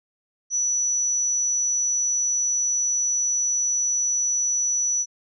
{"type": "tone", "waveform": "sine", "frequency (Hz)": 5920, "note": "F#8", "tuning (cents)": 0, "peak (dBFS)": -20, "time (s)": [0.5, 5.06], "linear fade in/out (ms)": 50, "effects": []}